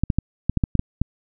clicks, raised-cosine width 5 ms, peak -6 dBFS, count 9, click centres 0.036 / 0.102 / 0.186 / 0.496 / 0.573 / 0.638 / 0.753 / 0.794 / 1.016 s, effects none

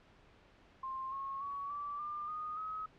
sine tone with pitch steps, 1056 / 1089.5 / 1124 / 1159.6 / 1196.3 / 1234.2 / 1273.3 Hz, C6 / C#6 / C#6 / D6 / D6 / D#6 / D#6, +16 / -30 / +24 / -22 / +32 / -14 / +40 cents, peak -38 dBFS, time 0.83-2.86 s, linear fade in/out 5 ms, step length 290 ms, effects pink hiss -63 dBFS RMS until 2.98 s + low-pass 3000 Hz 12 dB/octave

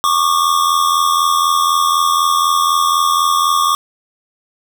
square tone pair together, 1108.7 / 1192.7 Hz, C#6 / D6, 0 / +26 cents, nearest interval minor second, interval 126 cents, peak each -15 dBFS, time 0.04-3.75 s, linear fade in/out 0 ms, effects none

